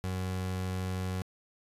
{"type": "tone", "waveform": "30% pulse", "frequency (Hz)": 92.8, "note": "F#2", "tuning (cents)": 6, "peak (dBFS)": -29, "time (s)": [0.04, 1.22], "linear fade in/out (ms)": 0, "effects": ["resampled to 32000 Hz"]}